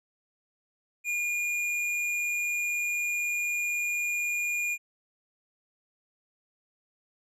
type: tone with hard clipping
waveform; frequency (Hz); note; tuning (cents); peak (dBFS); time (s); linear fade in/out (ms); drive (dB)
sine; 2426; D#7; -44; -28; 1.04-4.78; 50; 18
effects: low-pass 11000 Hz 12 dB/octave